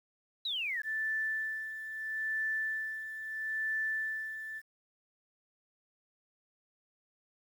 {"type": "exponential sweep", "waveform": "sine", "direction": "down", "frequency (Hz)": [4024, 1661.2], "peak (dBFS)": -32, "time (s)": [0.45, 0.82], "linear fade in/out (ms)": 5}
{"type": "tone with tremolo", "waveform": "sine", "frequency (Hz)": 1760, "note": "A6", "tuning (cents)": 0, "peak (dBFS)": -30, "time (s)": [0.83, 4.62], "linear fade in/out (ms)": 50, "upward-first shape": "sine", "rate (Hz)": 0.76, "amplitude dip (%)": 65}
{"effects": ["10-bit"]}